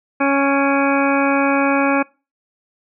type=harmonic tone with a mistuned harmonic; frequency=277.2 Hz; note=C#4; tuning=in tune; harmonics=1 / 2 / 3 / 4 / 5 / 6 / 8 / 9; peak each=-17 / -20 / -22 / -23 / -24 / -25 / -26 / -27 dBFS; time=0.2-2.03 s; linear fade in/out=10 ms; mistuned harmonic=8; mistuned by=+39 cents; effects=noise-tail reverb RT60 0.3 s tail -23 dB re dry